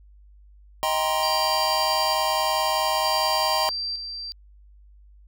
square chord, C minor seventh, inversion first, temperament just, 627.9 / 784.9 / 941.9 / 1046.5 Hz, Eb5 / G5 / Bb5 / C6, +16 / +2 / +18 / 0 cents, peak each -28 dBFS, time 0.83-3.69 s, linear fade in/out 0 ms
sine tone with tremolo, 4699 Hz, D8, in tune, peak -26 dBFS, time 1.23-4.32 s, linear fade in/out 0 ms, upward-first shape square, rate 0.55 Hz, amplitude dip 45%
effects added 50 Hz sine -48 dBFS peak until 5.27 s

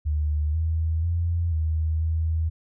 sine tone with pitch steps, 75.3 / 80.6 / 85 / 79.3 / 80.5 Hz, D2 / E2 / F2 / D#2 / E2, +44 / -38 / -46 / +33 / -41 cents, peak -21 dBFS, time 0.05-2.5 s, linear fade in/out 20 ms, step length 490 ms, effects none

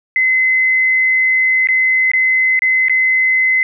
sine tone with dropouts, 2045 Hz, C7, 40 cents flat, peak -10 dBFS, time 0.16-3.63 s, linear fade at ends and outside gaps 1 ms, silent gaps 1.672-1.687 / 2.116-2.135 / 2.592-2.62 / 2.884-2.896 s, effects none

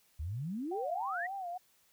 sine exponential sweep, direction up, 69.6 to 2000 Hz, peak -35 dBFS, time 0.19-1.27 s, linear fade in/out 10 ms
sine tone with vibrato, 740 Hz, F#5, in tune, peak -37 dBFS, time 0.71-1.58 s, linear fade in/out 10 ms, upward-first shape sine, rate 3.5 Hz, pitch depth 120 cents each way
effects white hiss -69 dBFS RMS until 1.92 s

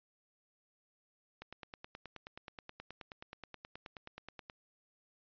click train, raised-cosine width 0.3 ms, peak -30 dBFS, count 30, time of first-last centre 1.42-4.499 s, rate 9.42 Hz, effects resampled to 11025 Hz

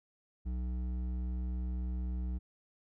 sine tone with hard clipping, 61.74 Hz, B1, in tune, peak -35 dBFS, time 0.45-2.39 s, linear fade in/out 20 ms, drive 9 dB, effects none

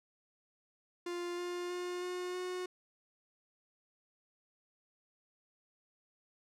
45% pulse tone with pitch steps, 350 / 353.5 / 356.9 / 360.5 / 364 Hz, F4 / F4 / F4 / F#4 / F#4, +4 / +21 / +38 / -45 / -28 cents, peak -37 dBFS, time 1.06-2.66 s, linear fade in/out 5 ms, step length 320 ms, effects low-pass 9000 Hz 12 dB/octave

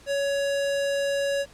square tone, 560 Hz, C#5, 18 cents sharp, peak -24 dBFS, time 0.06-1.46 s, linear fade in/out 50 ms, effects pink hiss -52 dBFS RMS until 1.53 s + low-pass 9000 Hz 12 dB/octave

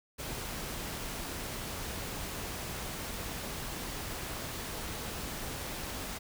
pink noise, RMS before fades -39 dBFS, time 0.18-6.19 s, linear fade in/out 20 ms, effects none

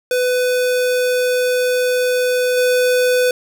square tone with level steps, 499.6 Hz, B4, 20 cents sharp, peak -15 / -13 dBFS, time 0.11-3.31 s, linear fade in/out 2 ms, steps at 2.57 s, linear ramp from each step 5 ms, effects none

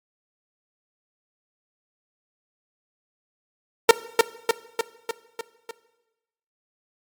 sawtooth tone with echo, 457.9 Hz, A#4, 31 cents flat, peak -3 dBFS, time 3.89-3.91 s, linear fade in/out 2 ms, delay 300 ms, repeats 6, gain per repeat -4 dB, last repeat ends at 5.71 s, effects noise-tail reverb RT60 1.0 s tail -17 dB re dry + MP3 96 kbps

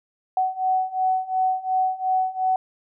sine beating tone pair, 748 / 750.8 Hz, F#5 / F#5, +19 / +25 cents, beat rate 2.8 Hz, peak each -24 / -22 dBFS, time 0.37-2.56 s, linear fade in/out 2 ms, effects none

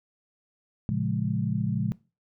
sine chord, Bb minor seventh, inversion none, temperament equal with one note detuned, 114.74 / 138.59 / 174.61 / 207.7 Hz, Bb2 / Db3 / F3 / Ab3, -27 / 0 / 0 / 0 cents, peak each -30 dBFS, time 0.89-1.92 s, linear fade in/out 0 ms, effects noise-tail reverb RT60 0.3 s tail -20 dB re dry

